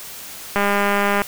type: click train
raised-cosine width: 0.5 ms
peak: -4 dBFS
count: 134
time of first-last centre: 0.56-1.218 s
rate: 202 Hz
effects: white hiss -35 dBFS RMS until 1.27 s

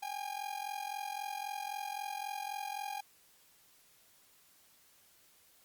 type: ring-modulated tone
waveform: 45% pulse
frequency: 810 Hz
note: G#5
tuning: 43 cents flat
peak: -35 dBFS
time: 0.02-3.01 s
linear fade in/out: 10 ms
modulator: 21.9 Hz
effects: white hiss -65 dBFS RMS until 5.64 s + Opus 48 kbps

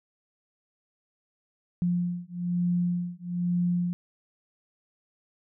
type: beating tone pair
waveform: sine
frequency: 175.4 / 176.5 Hz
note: F3 / F3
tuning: +8 / +19 cents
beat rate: 1.1 Hz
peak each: -28 dBFS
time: 1.82-3.93 s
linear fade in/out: 0 ms
effects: none

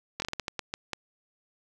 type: slowing click train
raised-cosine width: 0.2 ms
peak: -14 dBFS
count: 10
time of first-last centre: 0.2-0.933 s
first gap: 21 ms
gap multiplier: 1.32
effects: 8-bit

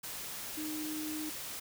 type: tone in noise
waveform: sine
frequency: 308 Hz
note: D#4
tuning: 17 cents flat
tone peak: -37 dBFS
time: 0.57-1.3 s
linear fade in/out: 10 ms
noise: white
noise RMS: -42 dBFS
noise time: 0.03-1.6 s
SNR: +2 dB
effects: none

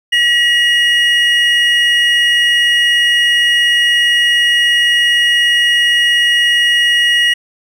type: tone pair together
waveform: triangle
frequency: 1920.8 / 2878 Hz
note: B6 / F#7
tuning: -49 / -49 cents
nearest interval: perfect fifth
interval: 700 cents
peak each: -10 dBFS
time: 0.12-7.34 s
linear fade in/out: 10 ms
effects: none

